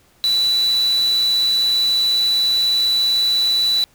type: tone in noise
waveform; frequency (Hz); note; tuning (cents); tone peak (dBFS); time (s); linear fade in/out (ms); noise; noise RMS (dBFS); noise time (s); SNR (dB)
sine; 3961; B7; +4; -14; 0.24-3.84; 0; white; -32; 0.24-3.84; +15
effects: pink hiss -55 dBFS RMS until 3.94 s